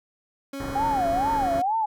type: tone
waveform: 30% pulse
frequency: 275.5 Hz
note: C#4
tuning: 11 cents flat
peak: -29 dBFS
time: 0.53-1.62 s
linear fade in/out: 5 ms
type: low-pass noise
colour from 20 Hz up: pink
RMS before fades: -34 dBFS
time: 0.6-1.6 s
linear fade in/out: 2 ms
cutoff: 1900 Hz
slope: 96 dB/octave
type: tone with vibrato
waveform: sine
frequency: 780 Hz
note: G5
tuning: 9 cents flat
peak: -21 dBFS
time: 0.75-1.86 s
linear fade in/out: 10 ms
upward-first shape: sine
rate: 2.2 Hz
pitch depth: 250 cents each way
effects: none